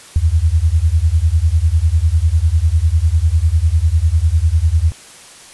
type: beating tone pair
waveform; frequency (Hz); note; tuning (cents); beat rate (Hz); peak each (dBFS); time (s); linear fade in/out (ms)
sine; 75.9 / 85.9; D#2 / F2; -42 / -28; 10; -13; 0.16-4.92; 0
effects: white hiss -39 dBFS RMS until 5.53 s + resampled to 24000 Hz